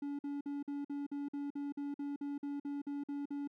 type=tone bursts; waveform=triangle; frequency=285 Hz; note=C#4; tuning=48 cents sharp; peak=-35 dBFS; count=16; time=0.02-3.475 s; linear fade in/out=5 ms; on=170 ms; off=49 ms; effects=none